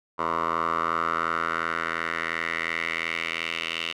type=tone with band-pass filter sweep; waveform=10% pulse; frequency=82.8 Hz; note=E2; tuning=8 cents sharp; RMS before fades=-28 dBFS; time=0.18-3.93 s; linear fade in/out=20 ms; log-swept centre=1000 to 2800 Hz; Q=3.8; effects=none